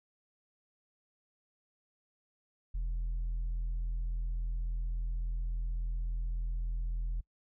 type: tone with tanh clipping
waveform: triangle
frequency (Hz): 41.78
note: E1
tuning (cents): +24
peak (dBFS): -32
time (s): 2.74-7.21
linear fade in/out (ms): 10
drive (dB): 7
effects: noise-tail reverb RT60 0.1 s tail -25 dB re dry